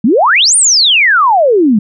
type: exponential two-way sweep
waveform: sine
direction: up then down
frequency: 196 to 9610 to 196 Hz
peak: -5 dBFS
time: 0.04-1.79 s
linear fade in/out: 5 ms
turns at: 0.56 s
effects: none